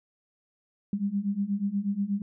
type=beating tone pair; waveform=sine; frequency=196 / 204.3 Hz; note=G3 / G#3; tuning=0 / -28 cents; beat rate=8.3 Hz; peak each=-30 / -28 dBFS; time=0.93-2.22 s; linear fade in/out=2 ms; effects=none